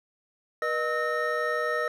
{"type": "tone cluster", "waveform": "triangle", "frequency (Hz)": [481.5, 613, 1290, 1843], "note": ["B4", "D#5", "E6", "A#6"], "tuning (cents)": [-44, -26, -38, -20], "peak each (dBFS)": -29, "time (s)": [0.62, 1.88], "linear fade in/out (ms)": 2, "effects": []}